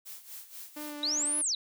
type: noise with tremolo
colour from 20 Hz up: blue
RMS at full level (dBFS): -43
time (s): 0.05-1.01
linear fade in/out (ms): 20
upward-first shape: sine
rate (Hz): 4.1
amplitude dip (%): 75
type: tone with vibrato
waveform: sawtooth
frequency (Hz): 296.6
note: D4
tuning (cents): +17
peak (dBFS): -35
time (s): 0.76-1.42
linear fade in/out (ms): 10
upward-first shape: triangle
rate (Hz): 3.5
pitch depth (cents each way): 22
type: linear two-way sweep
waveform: sine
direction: up then down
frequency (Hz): 3729 to 10670 to 3729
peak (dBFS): -27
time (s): 1.03-1.55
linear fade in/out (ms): 2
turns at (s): 1.39
effects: none